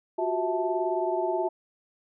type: tone cluster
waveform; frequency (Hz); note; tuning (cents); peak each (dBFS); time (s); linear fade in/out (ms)
sine; 359.9 / 378.7 / 653 / 877; F#4 / F#4 / E5 / A5; -48 / +40 / -17 / -6; -29 / -32 / -29 / -31; 0.18-1.49; 10
effects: none